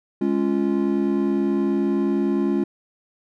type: chord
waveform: triangle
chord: Db major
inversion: second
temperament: equal with one note detuned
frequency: 207.7 / 277.2 / 347 Hz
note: Ab3 / Db4 / F4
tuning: 0 / 0 / -11 cents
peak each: -21 dBFS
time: 0.21-2.64 s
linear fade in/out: 5 ms
effects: none